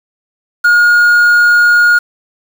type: tone with quantisation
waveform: triangle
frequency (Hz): 1432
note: F6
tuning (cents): +43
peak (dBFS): -3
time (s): 0.64-1.99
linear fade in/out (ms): 10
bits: 5
effects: none